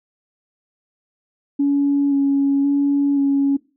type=tone with vibrato; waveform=sine; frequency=280.3 Hz; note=C#4; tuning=19 cents sharp; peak=-13 dBFS; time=1.59-3.57 s; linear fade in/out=10 ms; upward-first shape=square; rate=0.95 Hz; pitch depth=14 cents each way; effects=noise-tail reverb RT60 0.3 s tail -20 dB re dry + tanh soft clip ceiling -9 dBFS